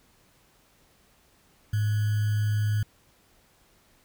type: tone with sample-and-hold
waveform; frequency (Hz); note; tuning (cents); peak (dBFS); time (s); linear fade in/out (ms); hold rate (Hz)
sine; 105.7; G#2; +31; -22; 1.73-2.83; 5; 1575
effects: pink hiss -62 dBFS RMS until 4.04 s